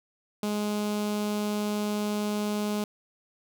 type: tone with notch filter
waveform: sawtooth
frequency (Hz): 208.7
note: G#3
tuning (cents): +9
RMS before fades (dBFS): -29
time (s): 0.43-2.84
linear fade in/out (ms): 2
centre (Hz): 1800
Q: 1.7
effects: none